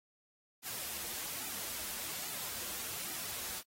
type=noise with flanger; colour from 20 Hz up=white; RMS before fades=-41 dBFS; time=0.62-3.63 s; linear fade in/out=50 ms; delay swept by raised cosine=1.8 to 7.5 ms; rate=1.2 Hz; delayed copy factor=-0.6; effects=AAC 48 kbps